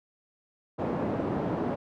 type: band-pass noise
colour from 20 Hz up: pink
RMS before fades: -30 dBFS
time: 0.78-1.76 s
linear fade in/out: 20 ms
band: 180 to 670 Hz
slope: 12 dB/octave
effects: none